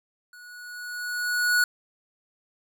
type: tone with level ramp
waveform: square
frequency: 1463 Hz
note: F#6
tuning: 20 cents flat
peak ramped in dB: -46 to -18 dBFS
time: 0.33-1.64 s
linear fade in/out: 2 ms
effects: none